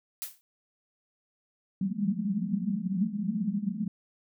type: noise with exponential decay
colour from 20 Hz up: blue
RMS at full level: -32 dBFS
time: 0.22-0.41 s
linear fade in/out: 0 ms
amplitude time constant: 41 ms
type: band-pass noise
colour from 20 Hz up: pink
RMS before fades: -30 dBFS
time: 1.81-3.88 s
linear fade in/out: 5 ms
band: 180 to 220 Hz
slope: 96 dB/octave
effects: none